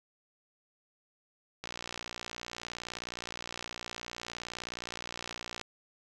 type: click train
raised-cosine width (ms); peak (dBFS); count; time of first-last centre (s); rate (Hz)
0.2; -21; 237; 1.64-5.613; 59.4
effects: none